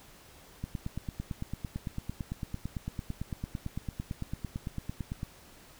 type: click train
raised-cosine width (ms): 5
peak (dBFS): -22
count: 42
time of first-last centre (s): 0.64-5.231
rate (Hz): 8.93
effects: pink hiss -55 dBFS RMS until 5.79 s